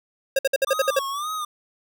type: tone bursts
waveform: square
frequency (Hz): 540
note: C#5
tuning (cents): -45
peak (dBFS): -17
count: 8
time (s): 0.36-0.992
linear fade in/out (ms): 5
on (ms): 30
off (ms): 56
type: tone with vibrato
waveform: square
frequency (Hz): 1174.7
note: D6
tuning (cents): 0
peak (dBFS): -27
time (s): 0.67-1.45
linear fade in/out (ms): 5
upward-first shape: sine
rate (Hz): 1.9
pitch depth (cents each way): 130
effects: none

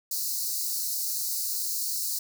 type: high-pass noise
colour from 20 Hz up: white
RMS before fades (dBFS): -30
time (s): 0.11-2.19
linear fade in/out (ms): 5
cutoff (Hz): 4100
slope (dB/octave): 96
effects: none

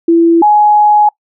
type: tone pair in turn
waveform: sine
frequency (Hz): 334.8 / 838.3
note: E4 / G#5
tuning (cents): +27 / +16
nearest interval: octave + major third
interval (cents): 1589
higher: second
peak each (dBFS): -4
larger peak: neither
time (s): 0.08-0.42 / 0.42-1.09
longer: second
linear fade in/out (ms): 5
effects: noise-tail reverb RT60 0.1 s tail -25 dB re dry

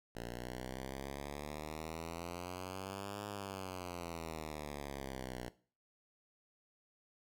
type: exponential two-way sweep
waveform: 5% pulse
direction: up then down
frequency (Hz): 57.8 to 103.4 to 60.7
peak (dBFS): -31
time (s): 0.15-5.49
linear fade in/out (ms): 5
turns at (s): 3.25
effects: noise-tail reverb RT60 0.4 s tail -18 dB re dry

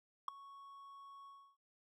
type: tone with ADSR envelope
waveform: triangle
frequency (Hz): 1108.7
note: C#6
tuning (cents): 0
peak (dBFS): -29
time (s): 0.28-1.57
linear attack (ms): 3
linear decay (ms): 6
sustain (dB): -22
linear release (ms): 310
effects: none

